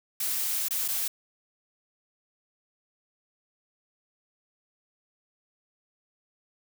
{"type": "noise with dropouts", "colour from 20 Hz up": "blue", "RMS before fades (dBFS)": -29, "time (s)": [0.2, 1.08], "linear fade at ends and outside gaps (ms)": 5, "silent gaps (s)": [[0.685, 0.707], [0.88, 0.884]], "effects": []}